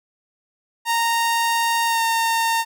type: tone with pitch glide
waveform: sawtooth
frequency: 926 to 913.8 Hz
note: A#5 to A#5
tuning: -12 to -35 cents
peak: -14 dBFS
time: 0.85-2.65 s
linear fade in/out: 50 ms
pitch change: -23 cents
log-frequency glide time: 1.86-2.01 s
effects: none